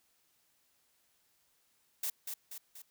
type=noise with echo; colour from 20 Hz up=blue; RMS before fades=-35 dBFS; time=2.03-2.1 s; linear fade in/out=5 ms; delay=240 ms; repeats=3; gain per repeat=-5 dB; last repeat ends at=2.82 s; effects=white hiss -73 dBFS RMS until 2.9 s